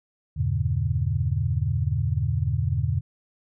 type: chord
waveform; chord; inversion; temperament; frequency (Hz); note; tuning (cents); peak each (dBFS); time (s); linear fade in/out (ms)
sine; E diminished seventh; none; just; 82.41 / 98.89 / 118.67 / 142.4; E2 / G2 / Bb2 / Db3; 0 / +16 / +31 / +47; -27; 0.36-3.01; 20
effects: none